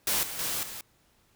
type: noise with level steps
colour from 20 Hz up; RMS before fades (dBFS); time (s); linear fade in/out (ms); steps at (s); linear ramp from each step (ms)
white; -27 / -37 / -31 / -40; 0.07-0.81; 2; 0.23 / 0.39 / 0.63; 2
effects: pink hiss -66 dBFS RMS until 1.35 s